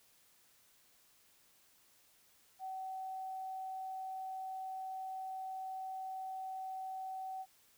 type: tone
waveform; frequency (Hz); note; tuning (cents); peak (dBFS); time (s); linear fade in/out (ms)
sine; 759; F#5; +44; -40; 2.59-7.46; 50
effects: white hiss -68 dBFS RMS until 7.77 s